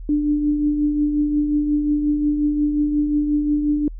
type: tone with tremolo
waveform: sine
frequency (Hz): 295.7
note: D4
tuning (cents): +12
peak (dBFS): -14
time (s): 0.09-3.88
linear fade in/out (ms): 2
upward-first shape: triangle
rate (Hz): 5.6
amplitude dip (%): 50
effects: added 40 Hz sine -30 dBFS peak until 3.99 s